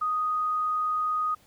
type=tone; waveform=sine; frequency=1244.5 Hz; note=D#6; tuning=in tune; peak=-24 dBFS; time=0.01-1.35 s; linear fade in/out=10 ms; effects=pink hiss -60 dBFS RMS until 1.46 s